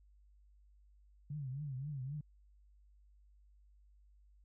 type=tone with vibrato; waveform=sine; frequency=138.59 Hz; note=C#3; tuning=in tune; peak=-39 dBFS; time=1.3-2.21 s; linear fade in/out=5 ms; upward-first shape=triangle; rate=3.8 Hz; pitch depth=180 cents each way; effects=added 50 Hz sine -62 dBFS peak until 4.44 s